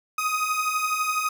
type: beating tone pair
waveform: 30% pulse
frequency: 1244.5 / 1256.5 Hz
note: D#6 / D#6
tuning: 0 / +17 cents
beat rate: 12 Hz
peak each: -26 / -22 dBFS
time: 0.18-1.29 s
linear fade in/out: 5 ms
effects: none